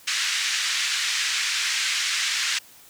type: band-pass noise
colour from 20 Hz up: pink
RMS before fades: -25 dBFS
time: 0.07-2.59 s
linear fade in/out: 10 ms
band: 1700 to 7300 Hz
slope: 24 dB/octave
effects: white hiss -50 dBFS RMS until 2.89 s